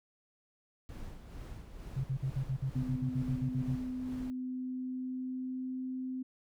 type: noise with tremolo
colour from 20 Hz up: brown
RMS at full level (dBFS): -44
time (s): 0.89-4.3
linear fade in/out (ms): 0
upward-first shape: sine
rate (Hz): 2.2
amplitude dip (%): 50
type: tone bursts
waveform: sine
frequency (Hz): 132.9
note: C3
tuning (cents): +27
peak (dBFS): -30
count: 14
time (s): 1.96-3.757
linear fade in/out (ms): 10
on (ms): 81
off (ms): 51
type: tone with pitch glide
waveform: sine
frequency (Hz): 253.6 to 257.7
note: B3 to C4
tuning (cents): +46 to -26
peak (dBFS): -35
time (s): 2.75-6.23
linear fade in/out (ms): 10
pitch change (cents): +28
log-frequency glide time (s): 3.86-5.85
effects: none